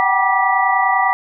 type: tone cluster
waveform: sine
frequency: 751 / 781 / 961 / 1177 / 1959 Hz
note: F#5 / G5 / B5 / D6 / B6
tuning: +26 / -7 / -48 / +3 / -15 cents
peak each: -19 dBFS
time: 0-1.13 s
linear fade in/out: 0 ms
effects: none